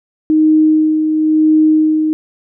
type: tone with tremolo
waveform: sine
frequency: 311.1 Hz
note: D#4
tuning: in tune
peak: -6 dBFS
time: 0.3-2.13 s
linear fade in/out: 0 ms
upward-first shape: sine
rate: 0.97 Hz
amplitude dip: 45%
effects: none